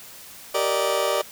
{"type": "chord", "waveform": "30% pulse", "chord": "Eb major seventh", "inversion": "first", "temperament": "just", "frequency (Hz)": [388.9, 466.7, 583.4, 622.3], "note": ["G4", "Bb4", "D5", "Eb5"], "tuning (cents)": [-14, 2, -12, 0], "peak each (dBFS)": [-26, -25, -21, -26], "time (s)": [0.54, 1.22], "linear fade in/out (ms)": 10, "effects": ["white hiss -43 dBFS RMS until 1.31 s"]}